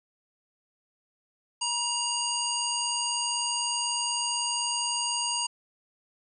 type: harmonic tone with a mistuned harmonic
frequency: 954 Hz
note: A#5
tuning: 40 cents sharp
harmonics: 1 / 3 / 5 / 7 / 9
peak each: -33 / -33 / -33 / -33 / -33 dBFS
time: 1.61-5.47 s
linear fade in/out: 10 ms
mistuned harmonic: 3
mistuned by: -18 cents
effects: none